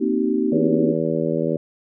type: chord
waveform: sine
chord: C minor seventh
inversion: third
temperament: equal with one note detuned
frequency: 233.1 / 261.6 / 311.1 / 384.2 Hz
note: Bb3 / C4 / Eb4 / G4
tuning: 0 / 0 / 0 / -35 cents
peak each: -23 dBFS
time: 0-0.94 s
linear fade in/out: 20 ms
type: harmonic tone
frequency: 81 Hz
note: E2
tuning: 30 cents flat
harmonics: 2 / 3 / 4 / 5 / 6 / 7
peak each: -26 / -26 / -26 / -26 / -26 / -26 dBFS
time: 0.52-1.57 s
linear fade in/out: 5 ms
effects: none